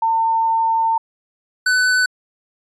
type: tone pair in turn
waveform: sine / square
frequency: 903 / 1501.5 Hz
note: A5 / F#6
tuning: +45 / +25 cents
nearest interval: major sixth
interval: 880 cents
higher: second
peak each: -14 dBFS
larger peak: neither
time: 0.02-0.98 / 1.66-2.06 s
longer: first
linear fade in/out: 5 ms
effects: resampled to 22050 Hz